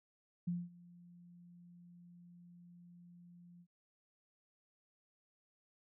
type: tone with ADSR envelope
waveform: sine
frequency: 174.61 Hz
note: F3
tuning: in tune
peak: -33 dBFS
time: 0.47-3.67 s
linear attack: 10 ms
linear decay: 210 ms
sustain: -23 dB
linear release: 63 ms
effects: none